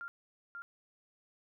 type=tone with echo; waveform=sine; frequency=1395 Hz; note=F6; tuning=2 cents flat; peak=-40 dBFS; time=0.01-0.08 s; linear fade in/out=0 ms; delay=540 ms; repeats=1; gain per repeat=-2 dB; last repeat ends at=0.62 s; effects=none